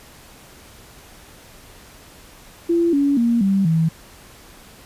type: tone with pitch steps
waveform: sine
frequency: 339.5 / 282.2 / 234.6 / 194.99 / 162.08 Hz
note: F4 / C#4 / A#3 / G3 / E3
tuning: -49 / +31 / +11 / -9 / -29 cents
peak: -14 dBFS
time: 2.69-3.89 s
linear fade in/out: 10 ms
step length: 240 ms
effects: pink hiss -45 dBFS RMS until 4.85 s + resampled to 32000 Hz